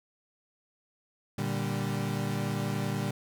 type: chord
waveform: 35% pulse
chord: G minor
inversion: first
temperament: equal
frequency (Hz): 116.54 / 146.83 / 196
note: Bb2 / D3 / G3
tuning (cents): 0 / 0 / 0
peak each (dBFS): -32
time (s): 1.38-3.11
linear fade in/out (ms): 5
effects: none